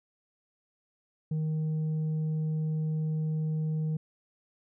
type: tone with tanh clipping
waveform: sine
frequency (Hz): 156.2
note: D#3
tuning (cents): +7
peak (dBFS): -28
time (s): 1.31-3.97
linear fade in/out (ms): 5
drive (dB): 3
effects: none